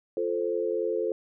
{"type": "chord", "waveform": "sine", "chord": "F major", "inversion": "none", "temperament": "equal", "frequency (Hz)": [349.2, 440, 523.3], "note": ["F4", "A4", "C5"], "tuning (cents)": [0, 0, 0], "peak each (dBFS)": [-31, -28, -31], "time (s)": [0.17, 1.12], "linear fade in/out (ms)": 2, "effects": []}